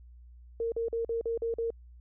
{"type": "tone bursts", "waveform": "sine", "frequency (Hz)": 460.4, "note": "A#4", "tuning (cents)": -22, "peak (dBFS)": -28, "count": 7, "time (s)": [0.6, 1.704], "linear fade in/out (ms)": 2, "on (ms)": 120, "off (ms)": 44, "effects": ["added 60 Hz sine -49 dBFS peak until 2 s"]}